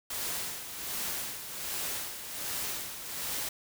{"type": "noise with tremolo", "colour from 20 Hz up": "white", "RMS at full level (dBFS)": -34, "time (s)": [0.1, 3.49], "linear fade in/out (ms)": 5, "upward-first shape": "sine", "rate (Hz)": 1.3, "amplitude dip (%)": 60, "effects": []}